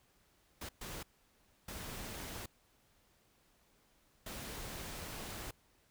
pink noise bursts at uneven times, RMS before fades -45 dBFS, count 4, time 0.61-0.69 / 0.81-1.03 / 1.68-2.46 / 4.26-5.51 s, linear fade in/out 5 ms, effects pink hiss -71 dBFS RMS until 5.9 s

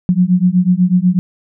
sine beating tone pair, 176.9 / 185 Hz, F3 / F#3, +23 / 0 cents, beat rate 8.1 Hz, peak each -12 dBFS, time 0.09-1.19 s, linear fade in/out 0 ms, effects none

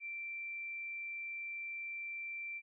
sine tone, 2349 Hz, D7, in tune, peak -40 dBFS, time 0-2.62 s, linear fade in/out 50 ms, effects none

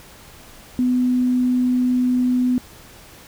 sine tone, 250.3 Hz, B3, 23 cents sharp, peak -15 dBFS, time 0.79-2.58 s, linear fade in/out 0 ms, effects pink hiss -44 dBFS RMS until 3.27 s

